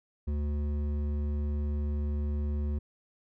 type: tone with hard clipping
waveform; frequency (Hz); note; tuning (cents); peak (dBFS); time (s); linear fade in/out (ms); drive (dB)
sine; 73.42; D2; 0; -30; 0.27-2.79; 10; 10
effects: none